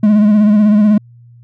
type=tone with vibrato; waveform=triangle; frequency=210 Hz; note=G#3; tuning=19 cents sharp; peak=-4 dBFS; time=0.03-0.98 s; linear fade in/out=5 ms; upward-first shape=sine; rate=16 Hz; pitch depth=48 cents each way; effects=added 119 Hz sine -38 dBFS peak until 1.43 s